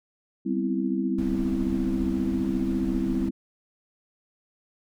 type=chord; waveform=sine; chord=C major seventh; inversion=second; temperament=equal; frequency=196 / 246.9 / 261.6 / 329.6 Hz; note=G3 / B3 / C4 / E4; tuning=0 / 0 / 0 / 0 cents; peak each=-28 / -32 / -28 / -29 dBFS; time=0.45-3.31 s; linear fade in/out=20 ms
type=noise; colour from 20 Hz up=brown; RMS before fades=-35 dBFS; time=1.18-3.29 s; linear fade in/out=5 ms
effects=none